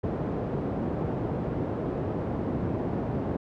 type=band-pass noise; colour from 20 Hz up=pink; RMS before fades=-30 dBFS; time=0.03-3.37 s; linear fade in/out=10 ms; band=110 to 540 Hz; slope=12 dB/octave; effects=none